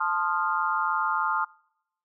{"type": "chord", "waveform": "sine", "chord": "F dominant seventh", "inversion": "first", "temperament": "equal with one note detuned", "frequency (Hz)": [880, 1046.5, 1233.8, 1396.9], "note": ["A5", "C6", "Eb6", "F6"], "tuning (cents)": [0, 0, -15, 0], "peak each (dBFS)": [-29, -30, -28, -29], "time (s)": [0, 1.45], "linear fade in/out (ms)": 10, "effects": ["noise-tail reverb RT60 0.8 s tail -26 dB re dry"]}